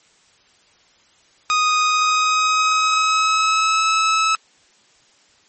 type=tone with pitch glide; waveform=sawtooth; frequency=1244.5 to 1299.6 Hz; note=D#6 to E6; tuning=0 to -25 cents; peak=-11 dBFS; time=1.5-4.35 s; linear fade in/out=0 ms; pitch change=+75 cents; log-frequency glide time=1.83-3.86 s; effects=white hiss -55 dBFS RMS until 5.48 s + MP3 32 kbps